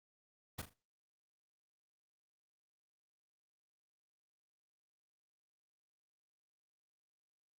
pink noise with echo, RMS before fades -41 dBFS, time 0.58-0.62 s, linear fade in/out 10 ms, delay 39 ms, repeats 3, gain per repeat -10 dB, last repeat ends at 0.737 s, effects noise-tail reverb RT60 0.3 s tail -22 dB re dry + Opus 24 kbps

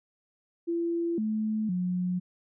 sine tone with pitch steps, 338.7 / 216.5 / 180.5 Hz, E4 / A3 / F#3, +47 / -28 / -43 cents, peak -26 dBFS, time 0.67-2.2 s, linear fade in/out 20 ms, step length 510 ms, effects none

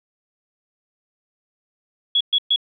sine tone bursts, 3359 Hz, G#7, 19 cents sharp, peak -14 dBFS, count 3, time 2.15-2.561 s, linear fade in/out 5 ms, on 57 ms, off 120 ms, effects none

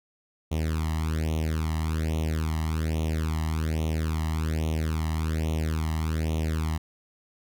sawtooth tone with flanger, 79.1 Hz, D#2, 29 cents sharp, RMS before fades -27 dBFS, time 0.51-6.78 s, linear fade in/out 10 ms, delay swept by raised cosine 0.31 to 1.02 ms, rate 1.2 Hz, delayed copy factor +0.95, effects none

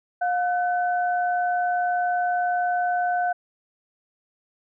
sine tone pair together, 713.6 / 1512 Hz, F5 / F#6, +37 / +37 cents, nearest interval octave + minor second, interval 1300 cents, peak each -21 / -29 dBFS, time 0.21-3.33 s, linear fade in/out 10 ms, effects none

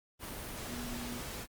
sine tone in noise, 241.7 Hz, B3, 37 cents flat, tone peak -41 dBFS, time 0.67-1.22 s, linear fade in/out 50 ms, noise pink, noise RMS -42 dBFS, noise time 0.19-1.47 s, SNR -2 dB, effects Opus 32 kbps

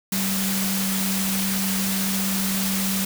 sine tone in noise, 193 Hz, G3, 27 cents flat, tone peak -24 dBFS, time 0.12-3.05 s, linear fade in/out 5 ms, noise white, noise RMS -26 dBFS, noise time 0.12-3.05 s, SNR -1 dB, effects none

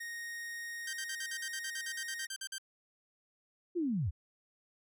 45% pulse tone, 1863 Hz, A#6, 2 cents flat, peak -40 dBFS, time 0-2.27 s, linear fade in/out 10 ms
10% pulse tone bursts, 1568 Hz, G6, in tune, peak -30 dBFS, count 16, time 0.87-2.583 s, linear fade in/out 5 ms, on 63 ms, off 47 ms
sine linear sweep, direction down, 368.2 to 65.41 Hz, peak -30 dBFS, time 3.75-4.11 s, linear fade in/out 20 ms
effects none

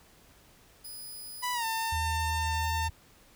5% pulse tone, 4978 Hz, D#8, in tune, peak -34 dBFS, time 0.84-1.9 s, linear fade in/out 10 ms
sawtooth tone with pitch glide, 987.8 to 900.6 Hz, B5 to A5, 0 to +40 cents, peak -26 dBFS, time 1.42-2.89 s, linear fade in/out 20 ms, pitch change -160 cents, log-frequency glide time 1.53-1.65 s
sine tone with vibrato, 80.2 Hz, E2, 47 cents flat, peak -31 dBFS, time 1.92-2.9 s, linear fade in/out 5 ms, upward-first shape triangle, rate 7.5 Hz, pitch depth 9 cents each way
effects pink hiss -59 dBFS RMS until 3.35 s

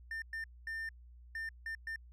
triangle tone bursts at uneven times, 1800 Hz, A6, 39 cents sharp, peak -36 dBFS, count 6, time 0.11-0.22 / 0.33-0.44 / 0.67-0.89 / 1.35-1.49 / 1.66-1.75 / 1.87-1.96 s, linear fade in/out 2 ms, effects added 60 Hz sine -53 dBFS peak until 2.12 s

